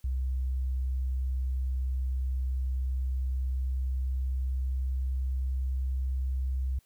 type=tone with pitch glide; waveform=sine; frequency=64.5 to 65.1 Hz; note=C2 to C2; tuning=-24 to -8 cents; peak=-27 dBFS; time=0.04-6.79 s; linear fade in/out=5 ms; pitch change=+16 cents; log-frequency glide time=2.72-5.97 s; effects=white hiss -68 dBFS RMS until 6.85 s